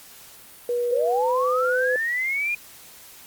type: tone with pitch glide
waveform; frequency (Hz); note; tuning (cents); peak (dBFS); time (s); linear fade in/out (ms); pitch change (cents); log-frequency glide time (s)
sine; 483.5 to 505.8; B4 to B4; -37 to +41; -21; 0.69-1.96; 2; +78; 1.15-1.24
type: linear sweep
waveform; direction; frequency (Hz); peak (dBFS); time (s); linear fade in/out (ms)
sine; up; 483.2 to 2446; -22; 0.91-2.55; 5
effects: white hiss -46 dBFS RMS until 3.26 s + Opus 48 kbps